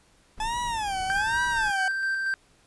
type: noise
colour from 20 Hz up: brown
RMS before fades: -41 dBFS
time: 0.37-1.71 s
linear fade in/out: 10 ms
type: tone with vibrato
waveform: 40% pulse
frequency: 854 Hz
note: G#5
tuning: 48 cents sharp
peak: -26 dBFS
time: 0.4-1.88 s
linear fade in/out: 2 ms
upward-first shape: sine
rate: 1.2 Hz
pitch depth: 220 cents each way
type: tone with tremolo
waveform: triangle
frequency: 1567 Hz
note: G6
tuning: 1 cent flat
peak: -22 dBFS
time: 1.1-2.34 s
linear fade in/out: 0 ms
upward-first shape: square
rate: 4.3 Hz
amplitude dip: 25%
effects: pink hiss -61 dBFS RMS until 2.66 s + resampled to 24000 Hz